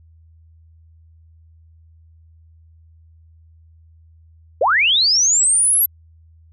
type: linear sweep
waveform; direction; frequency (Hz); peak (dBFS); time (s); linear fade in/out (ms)
sine; up; 440 to 11760; -12; 4.61-5.86; 5
effects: added 81 Hz sine -46 dBFS peak until 6.52 s

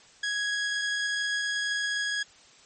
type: tone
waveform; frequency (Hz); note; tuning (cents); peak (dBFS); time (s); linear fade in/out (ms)
sawtooth; 1661.2; G#6; 0; -23; 0.23-2.23; 5
effects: white hiss -55 dBFS RMS until 2.65 s + MP3 32 kbps

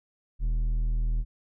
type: tone with low-pass filter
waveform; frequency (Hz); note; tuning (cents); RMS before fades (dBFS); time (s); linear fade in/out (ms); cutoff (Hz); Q
square; 40.12; E1; -46; -26; 0.39-1.25; 50; 110; 0.53
effects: none

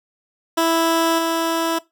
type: tone with level steps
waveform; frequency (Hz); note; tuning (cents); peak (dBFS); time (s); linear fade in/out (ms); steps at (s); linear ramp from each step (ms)
15% pulse; 329.6; E4; 0; -9 / -12; 0.57-1.79; 10; 1.18; 10
effects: noise-tail reverb RT60 0.2 s tail -20 dB re dry

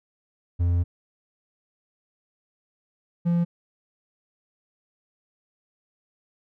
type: tone pair in turn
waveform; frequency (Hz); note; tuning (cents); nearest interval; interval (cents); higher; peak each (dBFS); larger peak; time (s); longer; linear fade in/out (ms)
triangle; 87 / 171.7; F2 / F3; -6 / -29; octave; 1177; second; -17; neither; 0.59-0.84 / 3.25-3.45; first; 20
effects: none

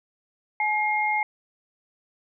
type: tone pair together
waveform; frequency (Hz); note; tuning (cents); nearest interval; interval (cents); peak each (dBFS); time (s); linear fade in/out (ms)
sine; 847 / 2132; G#5 / C7; +34 / +32; octave + major third; 1598; -24; 0.6-1.23; 2
effects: none

